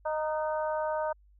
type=harmonic tone with a mistuned harmonic; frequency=309.4 Hz; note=D#4; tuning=10 cents flat; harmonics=2 / 3 / 4 / 5; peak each=-30 / -33 / -40 / -42 dBFS; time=0.05-1.13 s; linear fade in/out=10 ms; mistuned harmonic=5; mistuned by=-30 cents; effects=added 50 Hz sine -57 dBFS peak until 1.39 s